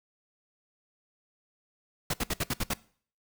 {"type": "noise bursts", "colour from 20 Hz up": "pink", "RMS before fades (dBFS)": -29, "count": 7, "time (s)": [2.1, 2.737], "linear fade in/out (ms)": 5, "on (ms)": 37, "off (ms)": 63, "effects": ["noise-tail reverb RT60 0.5 s tail -21 dB re dry"]}